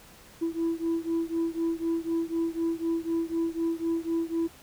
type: beating tone pair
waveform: sine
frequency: 329.6 / 333.6 Hz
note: E4 / E4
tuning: 0 / +21 cents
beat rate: 4 Hz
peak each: -27 / -28 dBFS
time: 0.41-4.48 s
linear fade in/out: 20 ms
effects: tanh soft clip ceiling -22 dBFS + pink hiss -52 dBFS RMS until 4.62 s